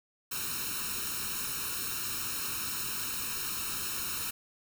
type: noise with comb filter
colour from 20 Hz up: white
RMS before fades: -35 dBFS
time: 0.31-4.31 s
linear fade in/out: 10 ms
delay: 0.74 ms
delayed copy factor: +1
effects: none